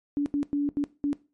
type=tone bursts at uneven times; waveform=sine; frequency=287.5 Hz; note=D4; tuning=37 cents flat; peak=-22 dBFS; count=5; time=0.17-0.26 / 0.34-0.43 / 0.53-0.69 / 0.77-0.84 / 1.04-1.13 s; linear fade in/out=0 ms; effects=noise-tail reverb RT60 0.3 s tail -18 dB re dry + MP3 48 kbps